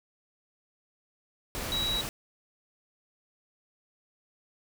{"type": "tone in noise", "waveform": "sine", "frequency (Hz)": 3882, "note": "B7", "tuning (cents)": -31, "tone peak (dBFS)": -28, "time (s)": [1.72, 2.01], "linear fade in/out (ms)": 0, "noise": "pink", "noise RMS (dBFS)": -35, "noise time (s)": [1.55, 2.09], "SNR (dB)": 4, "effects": []}